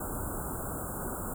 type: band-stop noise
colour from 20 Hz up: pink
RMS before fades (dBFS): -36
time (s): 0-1.34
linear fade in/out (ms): 5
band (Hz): 1500 to 7400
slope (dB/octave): 96
effects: none

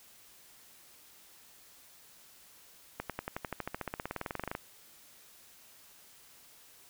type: accelerating click train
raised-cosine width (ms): 0.5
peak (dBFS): -20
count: 26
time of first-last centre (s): 3-4.551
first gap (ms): 97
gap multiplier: 0.96
effects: white hiss -58 dBFS RMS until 6.89 s

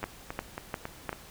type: two click trains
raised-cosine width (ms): 0.5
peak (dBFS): -20 / -16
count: 5 / 4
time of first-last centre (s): 0.03-1.129 / 0.04-1.093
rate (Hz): 3.64 / 2.85
effects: pink hiss -50 dBFS RMS until 1.3 s

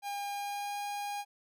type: tone with pitch glide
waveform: 45% pulse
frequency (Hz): 808 to 815.5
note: G#5 to G#5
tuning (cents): -48 to -32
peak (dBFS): -35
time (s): 0.02-1.25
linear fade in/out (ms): 50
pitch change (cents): +16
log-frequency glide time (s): 0.3-0.8
effects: none

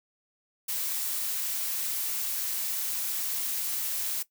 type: noise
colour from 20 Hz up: blue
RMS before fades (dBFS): -31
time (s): 0.68-4.23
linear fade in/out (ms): 10
effects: noise-tail reverb RT60 0.1 s tail -17 dB re dry

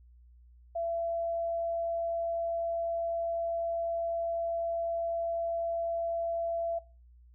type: tone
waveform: sine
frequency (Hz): 673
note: E5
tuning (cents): +36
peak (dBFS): -30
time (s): 0.75-6.79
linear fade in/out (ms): 10
effects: noise-tail reverb RT60 0.3 s tail -18 dB re dry + added 60 Hz sine -54 dBFS peak until 7.34 s

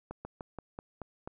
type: slowing click train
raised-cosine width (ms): 1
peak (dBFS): -26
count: 7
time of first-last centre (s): 0.11-1.275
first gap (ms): 140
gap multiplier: 1.13
effects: none

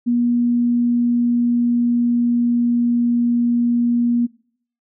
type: tone with pitch glide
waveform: sine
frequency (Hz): 240.1 to 238.6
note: B3 to A#3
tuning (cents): -49 to +41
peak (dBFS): -14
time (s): 0.06-4.27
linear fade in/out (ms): 20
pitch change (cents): -10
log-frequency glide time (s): 0.36-3.26
effects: noise-tail reverb RT60 0.6 s tail -23 dB re dry

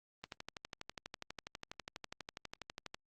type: click train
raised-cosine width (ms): 0.2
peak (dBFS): -26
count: 34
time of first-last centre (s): 0.24-2.945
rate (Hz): 12.2
effects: Opus 32 kbps

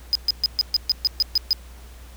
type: tone bursts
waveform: triangle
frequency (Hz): 5000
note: D#8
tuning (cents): +8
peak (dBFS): -14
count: 10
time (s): 0.13-1.53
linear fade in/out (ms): 0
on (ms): 23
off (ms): 130
effects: added 60 Hz sine -40 dBFS peak until 2.16 s + pink hiss -49 dBFS RMS until 2.16 s

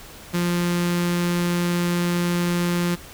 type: tone with notch filter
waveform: sawtooth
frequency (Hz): 174.61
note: F3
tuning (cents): 0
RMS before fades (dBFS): -22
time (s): 0.33-2.96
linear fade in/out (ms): 20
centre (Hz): 670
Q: 1.5
effects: pink hiss -42 dBFS RMS until 3.13 s

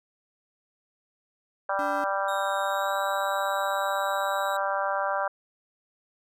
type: harmonic tone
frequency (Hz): 196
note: G3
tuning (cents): 0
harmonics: 3 / 4 / 5 / 6 / 7 / 8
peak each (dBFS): -30 / -31 / -32 / -33 / -33 / -34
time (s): 1.69-5.28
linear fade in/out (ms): 5
type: tone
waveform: square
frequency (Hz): 288.6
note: D4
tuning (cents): -30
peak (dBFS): -36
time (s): 1.79-2.04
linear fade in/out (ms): 0
type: tone with pitch glide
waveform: sawtooth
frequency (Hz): 3729 to 3854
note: A#7 to B7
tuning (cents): 0 to -43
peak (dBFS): -36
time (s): 2.28-4.57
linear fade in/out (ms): 5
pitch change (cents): +57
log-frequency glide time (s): 2.64-2.97
effects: none

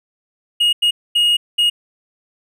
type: tone bursts at uneven times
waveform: triangle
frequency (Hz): 2871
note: F7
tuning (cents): +47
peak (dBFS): -10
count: 4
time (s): 0.6-0.73 / 0.82-0.91 / 1.15-1.37 / 1.58-1.7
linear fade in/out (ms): 10
effects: none

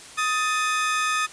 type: tone pair together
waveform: 30% pulse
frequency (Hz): 1253 / 1768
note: D#6 / A6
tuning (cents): +12 / +8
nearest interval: tritone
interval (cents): 596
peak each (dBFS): -20 / -25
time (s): 0.17-1.27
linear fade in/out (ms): 20
effects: white hiss -43 dBFS RMS until 1.32 s + resampled to 22050 Hz

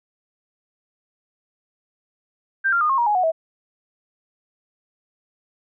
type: tone with pitch steps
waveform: sine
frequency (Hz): 1576 / 1387.9 / 1222.3 / 1076.4 / 948 / 834.9 / 735.2 / 647.5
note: G6 / F6 / D#6 / C6 / A#5 / G#5 / F#5 / E5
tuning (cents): +9 / -11 / -31 / +49 / +29 / +9 / -11 / -31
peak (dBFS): -16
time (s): 2.64-3.32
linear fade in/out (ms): 20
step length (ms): 85
effects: none

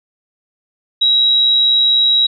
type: tone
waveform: sine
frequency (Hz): 3856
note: B7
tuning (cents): -42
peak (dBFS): -9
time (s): 1.01-2.27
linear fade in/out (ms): 10
effects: none

